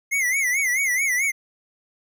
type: tone with vibrato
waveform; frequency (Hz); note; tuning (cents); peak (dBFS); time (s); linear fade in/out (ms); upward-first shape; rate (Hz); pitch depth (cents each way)
square; 2091; C7; -2; -20; 0.11-1.32; 20; sine; 4.6; 130
effects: none